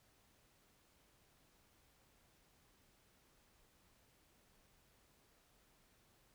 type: silence
effects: pink hiss -72 dBFS RMS until 6.34 s